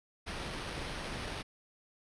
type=noise with sample-and-hold; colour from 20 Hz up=pink; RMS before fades=-40 dBFS; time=0.26-1.43 s; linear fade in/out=20 ms; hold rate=7350 Hz; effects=resampled to 22050 Hz